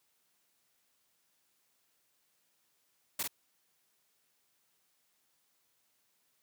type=noise with echo; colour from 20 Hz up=white; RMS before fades=-34 dBFS; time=3.19-3.23 s; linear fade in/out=5 ms; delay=47 ms; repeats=1; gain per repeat=-3 dB; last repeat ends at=3.277 s; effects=white hiss -75 dBFS RMS until 6.42 s + high-pass 100 Hz 12 dB/octave